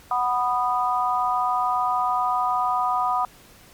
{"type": "chord", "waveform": "sine", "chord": "B major", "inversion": "second", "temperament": "just", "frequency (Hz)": [740.8, 987.8, 1234.7], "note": ["F#5", "B5", "D#6"], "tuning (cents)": [2, 0, -14], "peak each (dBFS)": -24, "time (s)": [0.11, 3.25], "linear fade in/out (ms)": 2, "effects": ["pink hiss -50 dBFS RMS until 3.73 s", "MP3 96 kbps"]}